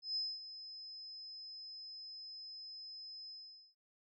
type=tone with ADSR envelope; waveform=sine; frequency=5100 Hz; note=D#8; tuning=42 cents sharp; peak=-34 dBFS; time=0.02-3.75 s; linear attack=140 ms; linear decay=230 ms; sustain=-13 dB; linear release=460 ms; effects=none